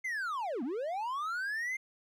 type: linear two-way sweep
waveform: triangle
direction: down then up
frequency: 2122 to 220 to 2122 Hz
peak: -31 dBFS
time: 0.04-1.77 s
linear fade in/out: 10 ms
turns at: 0.63 s
effects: none